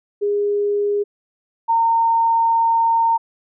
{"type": "tone pair in turn", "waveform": "sine", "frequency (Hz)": [409.6, 915.8], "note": ["G#4", "A#5"], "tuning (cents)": [-24, -31], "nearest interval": "octave + major second", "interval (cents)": 1393, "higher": "second", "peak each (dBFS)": [-16, -13], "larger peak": "second", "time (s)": [[0.21, 1.04], [1.68, 3.18]], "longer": "second", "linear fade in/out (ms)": 20, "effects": []}